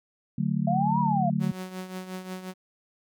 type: chord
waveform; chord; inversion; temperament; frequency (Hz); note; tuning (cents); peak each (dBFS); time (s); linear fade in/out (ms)
sine; D major; none; just; 146.83 / 183.54 / 220.2; D3 / F#3 / A3; 0 / -14 / +2; -28 / -27 / -29; 0.38-1.52; 5
type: exponential two-way sweep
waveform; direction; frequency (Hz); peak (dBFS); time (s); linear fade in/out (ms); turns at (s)
sine; up then down; 669 to 987.8 to 669; -24; 0.67-1.3; 5; 1
type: tone with tremolo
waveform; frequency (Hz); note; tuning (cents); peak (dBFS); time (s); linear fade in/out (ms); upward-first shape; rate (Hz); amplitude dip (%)
sawtooth; 185.4; F#3; +4; -28; 1.39-2.54; 50; triangle; 5.6; 70
effects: none